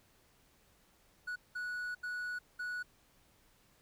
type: tone bursts at uneven times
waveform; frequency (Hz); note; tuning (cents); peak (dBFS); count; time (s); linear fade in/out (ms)
triangle; 1469; F#6; -13; -35; 4; 1.27-1.36 / 1.55-1.95 / 2.03-2.39 / 2.59-2.83; 10
effects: pink hiss -68 dBFS RMS until 3.81 s